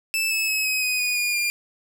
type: tone with pitch steps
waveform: sawtooth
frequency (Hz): 2637 / 2602 / 2568 / 2534 / 2501 / 2468 / 2435 / 2403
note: E7 / E7 / E7 / D#7 / D#7 / D#7 / D#7 / D7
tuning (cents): 0 / -23 / -46 / +31 / +8 / -15 / -38 / +39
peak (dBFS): -18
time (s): 0.14-1.5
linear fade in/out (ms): 0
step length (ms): 170
effects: none